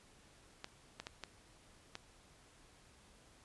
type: clicks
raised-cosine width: 0.2 ms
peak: -26 dBFS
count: 5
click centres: 0.644 / 1 / 1.069 / 1.237 / 1.954 s
effects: pink hiss -64 dBFS RMS until 3.44 s + resampled to 24000 Hz